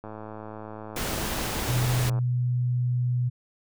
click train, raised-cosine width 1 ms, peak -25 dBFS, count 233, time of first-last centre 0.04-2.188 s, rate 108 Hz
pink noise, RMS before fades -30 dBFS, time 0.96-2.1 s, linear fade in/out 5 ms
sine tone, 123.47 Hz, B2, in tune, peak -22 dBFS, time 1.68-3.3 s, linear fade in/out 20 ms
effects none

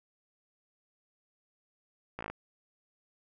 slowing click train, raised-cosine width 0.5 ms, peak -23 dBFS, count 7, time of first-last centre 2.19-2.3 s, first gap 17 ms, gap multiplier 1.03, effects none

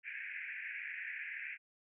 white band-pass noise, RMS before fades -44 dBFS, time 0.03-1.58 s, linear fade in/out 50 ms, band 1600 to 2500 Hz, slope 96 dB/octave, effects none

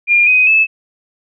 sine tone with pitch steps, 2408 / 2507 / 2611 Hz, D7 / D#7 / E7, +43 / +12 / -17 cents, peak -7 dBFS, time 0.07-0.67 s, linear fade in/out 50 ms, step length 200 ms, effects none

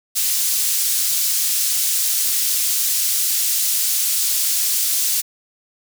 pink high-pass noise, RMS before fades -19 dBFS, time 0.15-5.22 s, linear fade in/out 20 ms, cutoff 6000 Hz, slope 12 dB/octave, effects none

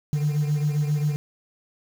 triangle beating tone pair, 147 / 154.5 Hz, D3 / D#3, +2 / -12 cents, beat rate 7.5 Hz, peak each -18 / -25 dBFS, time 0.13-1.16 s, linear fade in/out 0 ms, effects tanh soft clip ceiling -16 dBFS + 7-bit

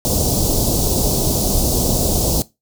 pink band-stop noise, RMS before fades -17 dBFS, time 0.05-2.42 s, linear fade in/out 0 ms, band 710 to 4600 Hz, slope 24 dB/octave, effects noise-tail reverb RT60 0.2 s tail -18 dB re dry

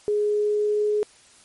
sine tone with pitch glide, 417.2 to 420.1 Hz, G#4 to G#4, +8 to +20 cents, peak -19 dBFS, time 0.08-1.03 s, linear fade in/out 0 ms, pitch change +12 cents, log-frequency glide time 0.2-0.91 s, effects white hiss -53 dBFS RMS until 1.44 s + MP3 48 kbps

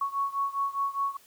sine beating tone pair, 1108.7 / 1113.6 Hz, C#6 / C#6, 0 / +8 cents, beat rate 4.9 Hz, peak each -29 / -31 dBFS, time 0.01-1.17 s, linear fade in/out 5 ms, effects white hiss -58 dBFS RMS until 1.26 s

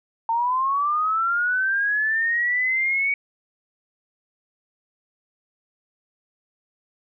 sine linear sweep, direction up, 900 to 2253 Hz, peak -19 dBFS, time 0.29-3.14 s, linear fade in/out 2 ms, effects none

